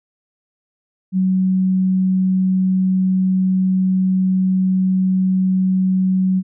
sine tone, 187.2 Hz, F#3, 20 cents sharp, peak -13 dBFS, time 1.12-6.43 s, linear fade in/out 50 ms, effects none

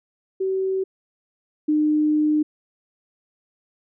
sine tone pair in turn, 381.1 / 303.4 Hz, G4 / D#4, -49 / -44 cents, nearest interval major third, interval 395 cents, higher first, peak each -20 / -16 dBFS, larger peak second, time 0.4-0.84 / 1.68-2.43 s, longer second, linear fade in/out 10 ms, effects none

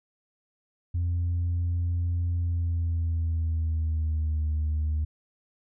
sine tone with pitch glide, 86.6 to 76.71 Hz, F2 to D#2, -14 to -24 cents, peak -22 dBFS, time 0.94-5.05 s, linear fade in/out 10 ms, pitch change -210 cents, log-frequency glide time 2.35-4.47 s, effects tanh soft clip ceiling -22 dBFS

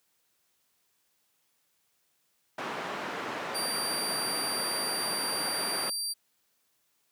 white band-pass noise, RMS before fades -36 dBFS, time 2.58-5.9 s, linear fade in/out 5 ms, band 210 to 1500 Hz, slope 12 dB/octave
25% pulse tone, 4700 Hz, D8, 1 cent sharp, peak -26 dBFS, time 3.54-6.14 s, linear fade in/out 20 ms
effects white hiss -73 dBFS RMS until 7.11 s + high-pass 80 Hz 12 dB/octave

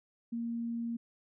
sine tone, 233.1 Hz, A#3, in tune, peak -33 dBFS, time 0.32-0.97 s, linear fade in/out 10 ms, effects none

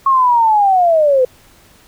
sine linear sweep, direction down, 1097 to 495.2 Hz, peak -8 dBFS, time 0.06-1.25 s, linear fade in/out 5 ms, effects pink hiss -47 dBFS RMS until 1.87 s

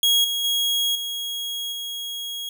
40% pulse tone with level steps, 3300 Hz, G#7, 12 cents flat, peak -15 / -22 / -19 / -26 / -28 dBFS, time 0.03-2.49 s, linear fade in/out 2 ms, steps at 0.24 / 0.44 / 0.95 / 1.72 s, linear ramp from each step 5 ms, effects none

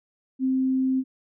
sine tone, 261.6 Hz, C4, in tune, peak -20 dBFS, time 0.39-1.04 s, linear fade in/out 50 ms, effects none

